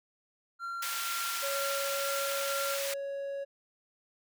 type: tone with tremolo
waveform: triangle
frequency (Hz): 1376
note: F6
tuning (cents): -26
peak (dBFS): -33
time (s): 0.59-2.79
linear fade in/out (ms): 50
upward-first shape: square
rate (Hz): 2.1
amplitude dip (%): 25
type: high-pass noise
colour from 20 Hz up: pink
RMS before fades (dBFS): -36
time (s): 0.82-2.94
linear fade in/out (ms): 5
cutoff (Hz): 1700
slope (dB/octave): 12
type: tone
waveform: triangle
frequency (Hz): 556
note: C#5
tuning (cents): +5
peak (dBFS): -32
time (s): 1.42-3.45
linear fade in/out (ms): 20
effects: none